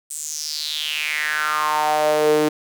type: tone with high-pass filter sweep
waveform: sawtooth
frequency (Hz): 152.3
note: D#3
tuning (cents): -37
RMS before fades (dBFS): -21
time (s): 0.1-2.49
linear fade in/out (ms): 10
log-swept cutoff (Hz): 8500 to 350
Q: 5.4
effects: none